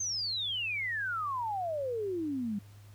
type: exponential sweep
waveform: sine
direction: down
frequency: 6430 to 196.4 Hz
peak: -31 dBFS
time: 0-2.59 s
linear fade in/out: 5 ms
effects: added 102 Hz sine -50 dBFS peak until 2.94 s + pink hiss -62 dBFS RMS until 2.94 s